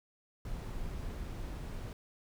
brown noise, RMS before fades -40 dBFS, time 0.45-1.93 s, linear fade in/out 2 ms, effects none

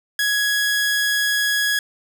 sawtooth tone, 1669 Hz, G#6, 8 cents sharp, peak -14 dBFS, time 0.19-1.79 s, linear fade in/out 2 ms, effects none

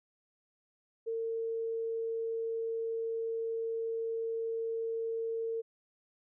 sine tone, 454.2 Hz, A#4, 45 cents flat, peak -32 dBFS, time 1.06-5.62 s, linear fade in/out 20 ms, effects none

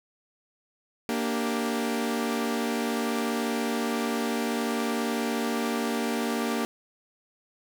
sawtooth chord, G minor, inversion first, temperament equal, 233.1 / 293.7 / 392 Hz, Bb3 / D4 / G4, 0 / 0 / 0 cents, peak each -24 / -29 / -29 dBFS, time 1.09-6.65 s, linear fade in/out 0 ms, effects none

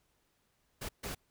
pink noise bursts at uneven times, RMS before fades -40 dBFS, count 2, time 0.81-0.89 / 1.03-1.15 s, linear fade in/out 10 ms, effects pink hiss -75 dBFS RMS until 1.3 s

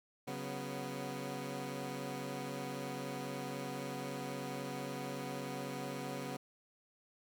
15% pulse tone cluster, 138.9 / 186.5 / 247.4 Hz, C#3 / F#3 / B3, +4 / +14 / +3 cents, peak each -37 / -40 / -37 dBFS, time 0.27-6.37 s, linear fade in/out 10 ms, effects none

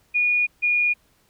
sine tone pair in turn, 2447 / 2438 Hz, D#7 / D#7, -29 / -36 cents, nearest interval unison, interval 7 cents, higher first, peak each -17 dBFS, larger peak neither, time 0.14-0.47 / 0.62-0.94 s, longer first, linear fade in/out 20 ms, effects pink hiss -62 dBFS RMS until 1.29 s

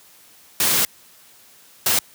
white noise bursts at uneven times, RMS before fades -18 dBFS, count 2, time 0.6-0.85 / 1.86-1.99 s, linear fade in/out 2 ms, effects white hiss -50 dBFS RMS until 2.14 s + high-pass 80 Hz 12 dB/octave

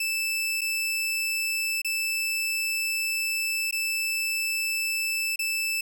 sawtooth tone with dropouts, 2637 Hz, E7, in tune, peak -22 dBFS, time 0-5.81 s, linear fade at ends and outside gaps 5 ms, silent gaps 0.61-0.615 / 1.818-1.846 / 3.711-3.725 / 5.359-5.391 s, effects none

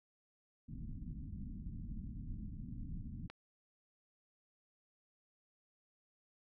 pink low-pass noise, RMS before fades -45 dBFS, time 0.68-3.28 s, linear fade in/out 10 ms, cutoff 260 Hz, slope 48 dB/octave
click, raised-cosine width 0.3 ms, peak -32 dBFS, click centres 3.3 s
effects none

